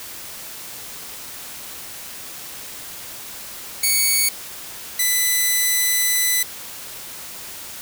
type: tone pair in turn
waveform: 5% pulse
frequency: 2231 / 1998 Hz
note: C#7 / B6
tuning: +11 / +20 cents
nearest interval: major second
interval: 191 cents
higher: first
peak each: -6 dBFS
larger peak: neither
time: 3.83-4.29 / 4.99-6.43 s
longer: second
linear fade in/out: 5 ms
effects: white hiss -35 dBFS RMS until 7.81 s